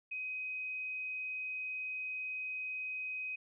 sine tone, 2518 Hz, D#7, 20 cents sharp, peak -37 dBFS, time 0.11-3.36 s, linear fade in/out 10 ms, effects none

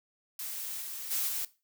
blue noise with level steps, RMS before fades -38 / -40 / -31 / -34 dBFS, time 0.39-1.45 s, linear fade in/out 2 ms, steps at 0.8 / 1.1 / 1.27 s, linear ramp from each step 20 ms, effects noise-tail reverb RT60 0.3 s tail -18 dB re dry

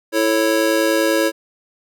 square chord, A major, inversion second, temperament just, 330 / 440 / 550 Hz, E4 / A4 / C#5, +2 / 0 / -14 cents, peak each -19 / -23 / -19 dBFS, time 0.12-1.32 s, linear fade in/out 50 ms, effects none

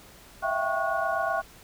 sine tone cluster, 649 / 677 / 776 / 1103 / 1453 Hz, E5 / E5 / G5 / C#6 / F#6, -27 / +46 / -18 / -9 / -32 cents, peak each -31 dBFS, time 0.42-1.42 s, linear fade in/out 20 ms, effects pink hiss -51 dBFS RMS until 1.63 s

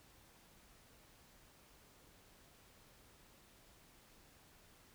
silence, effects pink hiss -65 dBFS RMS until 4.94 s

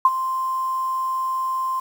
sine tone with ADSR envelope, 1045 Hz, C6, 2 cents flat, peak -8 dBFS, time 0.05-1.8 s, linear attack 3 ms, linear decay 39 ms, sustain -13 dB, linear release 7 ms, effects 7-bit

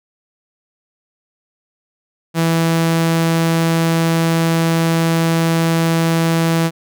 sawtooth tone, 164.81 Hz, E3, in tune, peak -9 dBFS, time 2.34-6.71 s, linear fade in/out 50 ms, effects none

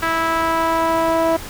sawtooth tone with band-pass filter sweep, 327.9 Hz, E4, 9 cents flat, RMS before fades -18 dBFS, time 0.02-1.37 s, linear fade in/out 10 ms, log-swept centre 1500 to 710 Hz, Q 2, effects pink hiss -33 dBFS RMS until 1.49 s

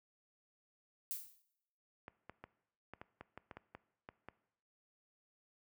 violet noise with exponential decay, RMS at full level -38 dBFS, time 1.11-1.42 s, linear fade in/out 0 ms, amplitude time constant 66 ms
clicks, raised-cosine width 0.5 ms, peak -33 dBFS, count 12, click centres 2.081 / 2.296 / 2.44 / 2.936 / 3.015 / 3.21 / 3.376 / 3.512 / 3.57 / 3.75 / 4.089 / 4.286 s
effects noise-tail reverb RT60 0.8 s tail -19 dB re dry + high-pass 60 Hz 12 dB/octave

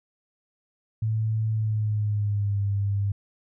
sine tone with pitch glide, 110 to 100.29 Hz, A2 to G2, 0 to +40 cents, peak -22 dBFS, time 1.02-3.12 s, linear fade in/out 5 ms, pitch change -160 cents, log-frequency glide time 1.51-2.6 s, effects none

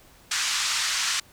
white band-pass noise, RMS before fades -26 dBFS, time 0.31-1.2 s, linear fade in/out 5 ms, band 1100 to 7100 Hz, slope 24 dB/octave, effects pink hiss -54 dBFS RMS until 1.32 s

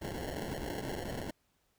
violet noise with sample-and-hold, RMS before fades -39 dBFS, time 0.01-1.31 s, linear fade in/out 10 ms, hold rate 1225 Hz, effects pink hiss -75 dBFS RMS until 1.78 s

